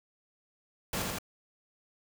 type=noise with echo; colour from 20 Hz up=pink; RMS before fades=-33 dBFS; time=0.93-1.02 s; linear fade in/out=2 ms; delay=83 ms; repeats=2; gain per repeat=-2 dB; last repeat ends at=1.186 s; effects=none